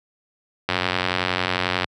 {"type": "click train", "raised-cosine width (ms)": 0.3, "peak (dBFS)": -4, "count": 106, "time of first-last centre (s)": [0.69, 1.844], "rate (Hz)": 91, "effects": ["high-pass 80 Hz 12 dB/octave"]}